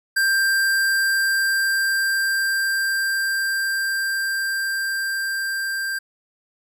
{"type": "tone with level ramp", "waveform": "square", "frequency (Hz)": 1582, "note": "G6", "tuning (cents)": 15, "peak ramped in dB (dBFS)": [-17, -24], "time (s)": [0.16, 5.99], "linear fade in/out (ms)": 10, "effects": []}